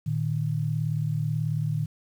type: tone pair together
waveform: sine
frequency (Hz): 114.55 / 152.9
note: A#2 / D#3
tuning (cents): -30 / -30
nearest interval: perfect fourth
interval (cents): 500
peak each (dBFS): -28 / -26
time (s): 0.06-1.86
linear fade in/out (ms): 10
effects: 9-bit